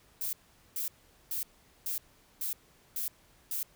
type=noise bursts; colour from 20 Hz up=violet; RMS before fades=-34 dBFS; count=7; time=0.21-3.63 s; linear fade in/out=2 ms; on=120 ms; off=430 ms; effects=pink hiss -63 dBFS RMS until 3.75 s